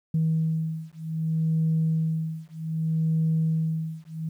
sine beating tone pair, 159.9 / 160.54 Hz, D#3 / E3, +48 / -45 cents, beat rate 0.64 Hz, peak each -25 dBFS, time 0.14-4.29 s, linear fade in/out 5 ms, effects tanh soft clip ceiling -16 dBFS + 10-bit

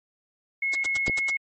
sine tone, 2174 Hz, C#7, 34 cents flat, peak -23 dBFS, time 0.62-1.37 s, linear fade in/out 5 ms
white noise bursts, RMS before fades -29 dBFS, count 6, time 0.73-1.303 s, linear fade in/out 5 ms, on 23 ms, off 87 ms
clicks, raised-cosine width 2 ms, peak -15 / -18 dBFS, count 2, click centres 1.081 / 1.097 s
effects MP3 32 kbps

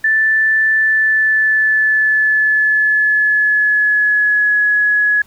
sine tone with pitch glide, 1760 to 1686.4 Hz, A6 to G#6, 0 to +26 cents, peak -10 dBFS, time 0.04-5.22 s, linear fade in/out 5 ms, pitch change -74 cents, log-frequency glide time 0.73-4.61 s, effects pink hiss -49 dBFS RMS until 5.26 s

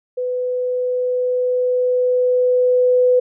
sine tone with level ramp, 499.8 Hz, B4, 21 cents sharp, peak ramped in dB -19 to -10 dBFS, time 0.17-3.2 s, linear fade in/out 10 ms, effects none

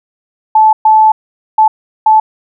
sine tone bursts at uneven times, 870 Hz, A5, 20 cents flat, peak -3 dBFS, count 4, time 0.55-0.73 / 0.85-1.12 / 1.58-1.68 / 2.06-2.2 s, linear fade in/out 5 ms, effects none

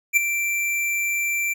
square tone with ADSR envelope, 2349 Hz, D7, in tune, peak -12 dBFS, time 0.13-1.54 s, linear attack 39 ms, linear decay 10 ms, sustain -10 dB, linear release 15 ms, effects none

